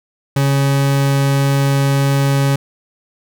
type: tone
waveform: 40% pulse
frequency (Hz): 138.59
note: C#3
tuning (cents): 0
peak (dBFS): -11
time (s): 0.36-2.56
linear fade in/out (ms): 5
effects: none